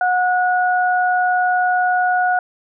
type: tone pair together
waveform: sine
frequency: 729 / 1458 Hz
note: F#5 / F#6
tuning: -26 / -26 cents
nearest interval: octave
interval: 1200 cents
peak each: -15 / -19 dBFS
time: 0.01-2.39 s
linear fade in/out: 2 ms
effects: none